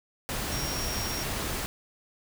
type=tone in noise; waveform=sine; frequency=5588 Hz; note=F8; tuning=in tune; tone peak=-35 dBFS; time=0.52-1.23 s; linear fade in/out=0 ms; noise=pink; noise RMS=-32 dBFS; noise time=0.29-1.66 s; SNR=-6 dB; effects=none